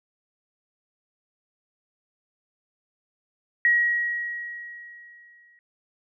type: tone with exponential decay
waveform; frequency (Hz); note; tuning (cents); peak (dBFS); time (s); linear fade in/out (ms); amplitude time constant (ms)
sine; 1903; A#6; +35; -15; 3.65-5.59; 1; 420
effects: none